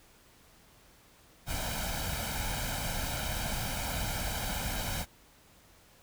pink noise with comb filter, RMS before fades -34 dBFS, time 1.46-5.06 s, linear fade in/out 50 ms, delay 1.3 ms, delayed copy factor +0.7, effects pink hiss -60 dBFS RMS until 6.02 s

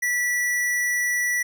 sine tone with hard clipping, 1955 Hz, B6, 18 cents flat, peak -22 dBFS, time 0.02-1.43 s, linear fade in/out 10 ms, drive 17 dB, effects none

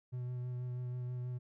triangle tone with vibrato, 124.3 Hz, B2, 12 cents sharp, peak -35 dBFS, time 0.12-1.39 s, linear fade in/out 20 ms, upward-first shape sine, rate 6.2 Hz, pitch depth 15 cents each way, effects none

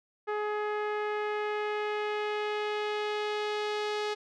sawtooth tone with low-pass filter sweep, 420.6 Hz, G#4, 22 cents sharp, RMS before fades -32 dBFS, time 0.27-4.15 s, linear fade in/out 20 ms, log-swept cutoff 1600 to 4500 Hz, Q 1.3, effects none

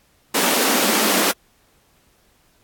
pink high-pass noise, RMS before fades -18 dBFS, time 0.34-1.32 s, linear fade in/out 10 ms, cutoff 190 Hz, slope 96 dB/octave, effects pink hiss -59 dBFS RMS until 2.63 s + AAC 64 kbps

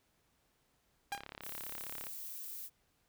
sawtooth tone with exponential decay, 805 Hz, G5, 46 cents sharp, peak -30 dBFS, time 1.12-1.25 s, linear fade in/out 5 ms, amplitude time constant 28 ms
click train, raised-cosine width 0.3 ms, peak -29 dBFS, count 34, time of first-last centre 1.12-2.068 s, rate 34.8 Hz
violet noise, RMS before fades -45 dBFS, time 1.41-2.7 s, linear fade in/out 50 ms
effects pink hiss -75 dBFS RMS until 3.08 s

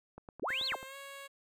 click train, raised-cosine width 1 ms, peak -33 dBFS, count 7, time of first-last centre 0.18-0.829 s, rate 9.24 Hz
sine linear two-way sweep, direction up then down, 153.6 to 4428 to 207.2 Hz, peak -32 dBFS, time 0.42-0.76 s, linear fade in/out 10 ms, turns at 0.66 s
10% pulse tone with pitch glide, 528 to 553.6 Hz, C5 to C#5, +16 to -2 cents, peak -37 dBFS, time 0.48-1.28 s, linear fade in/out 20 ms, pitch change +82 cents, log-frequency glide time 0.85-0.96 s
effects none

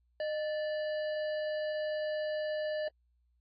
harmonic tone with a mistuned harmonic, 584 Hz, D5, 10 cents flat, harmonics 1 / 3 / 5 / 7 / 8, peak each -32 / -43 / -50 / -54 / -53 dBFS, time 0.2-2.88 s, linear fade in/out 2 ms, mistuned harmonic 1, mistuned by +84 cents, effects added 60 Hz sine -69 dBFS peak until 3.4 s + AAC 32 kbps

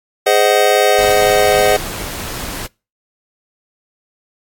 square chord, Ab dominant seventh, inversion none, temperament just, 415.3 / 519.1 / 623 / 747.5 Hz, Ab4 / C5 / Eb5 / Gb5, 0 / -14 / +2 / +17 cents, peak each -16 dBFS, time 0.26-1.77 s, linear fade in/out 10 ms
pink noise, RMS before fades -25 dBFS, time 0.98-2.67 s, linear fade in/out 10 ms
effects noise-tail reverb RT60 0.3 s tail -26 dB re dry + AAC 64 kbps

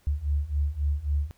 sine beating tone pair, 70.6 / 74.3 Hz, C#2 / D2, +32 / +21 cents, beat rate 3.7 Hz, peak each -28 / -26 dBFS, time 0.07-1.31 s, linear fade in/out 0 ms, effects pink hiss -64 dBFS RMS until 1.37 s

